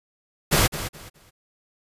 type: noise with echo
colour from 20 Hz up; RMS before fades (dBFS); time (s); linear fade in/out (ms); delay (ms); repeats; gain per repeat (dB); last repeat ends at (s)
pink; -18; 0.51-0.68; 20; 210; 3; -12; 1.31
effects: resampled to 32000 Hz